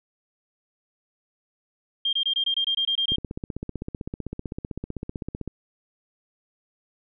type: tone bursts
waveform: sine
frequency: 3200 Hz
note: G7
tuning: 35 cents sharp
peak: -21 dBFS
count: 11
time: 2.05-3.16 s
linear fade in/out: 5 ms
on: 80 ms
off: 23 ms
type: click train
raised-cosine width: 3 ms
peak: -18 dBFS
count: 38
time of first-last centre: 3.12-5.477 s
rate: 15.7 Hz
effects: none